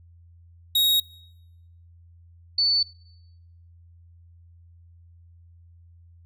45% pulse / sine tone pair in turn, 3776 / 4490 Hz, A#7 / C#8, +22 / +21 cents, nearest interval minor third, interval 299 cents, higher second, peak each -18 dBFS, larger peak neither, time 0.75-1 / 2.58-2.83 s, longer neither, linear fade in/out 5 ms, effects noise-tail reverb RT60 0.9 s tail -25 dB re dry + added 85 Hz sine -49 dBFS peak until 6.25 s

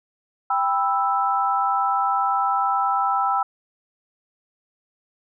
sine chord, E minor, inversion first, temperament just, 791.1 / 988.9 / 1318.5 Hz, G5 / B5 / E6, +16 / +2 / 0 cents, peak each -22 / -25 / -22 dBFS, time 0.5-3.43 s, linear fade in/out 5 ms, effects none

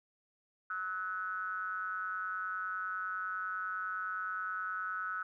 triangle ring-modulated tone, 95.1 Hz, F#2, 48 cents sharp, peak -30 dBFS, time 0.7-5.23 s, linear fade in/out 5 ms, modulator 1390 Hz, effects none

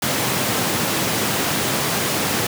pink high-pass noise, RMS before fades -21 dBFS, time 0.02-2.47 s, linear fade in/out 5 ms, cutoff 110 Hz, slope 24 dB/octave, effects none

